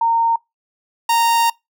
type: tone pair in turn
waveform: sine / 45% pulse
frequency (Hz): 920 / 926.9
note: A#5 / A#5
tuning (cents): -23 / -10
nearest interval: unison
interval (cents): 13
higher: second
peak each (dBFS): -13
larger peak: neither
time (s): 0.01-0.36 / 1.09-1.5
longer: second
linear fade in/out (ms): 5
effects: noise-tail reverb RT60 0.2 s tail -25 dB re dry